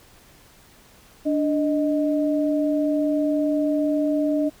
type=tone pair together; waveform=sine; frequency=293.7 / 621.3 Hz; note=D4 / D#5; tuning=0 / -3 cents; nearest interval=octave + minor second; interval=1297 cents; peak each=-20 / -24 dBFS; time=1.25-4.5 s; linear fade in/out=20 ms; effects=pink hiss -52 dBFS RMS until 4.6 s